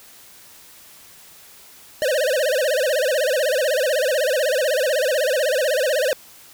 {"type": "tone with vibrato", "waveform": "square", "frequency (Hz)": 561, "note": "C#5", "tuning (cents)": 21, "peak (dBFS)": -18, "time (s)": [2.02, 6.13], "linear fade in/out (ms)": 0, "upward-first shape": "sine", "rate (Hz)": 16, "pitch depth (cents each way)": 210, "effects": ["white hiss -46 dBFS RMS until 6.53 s"]}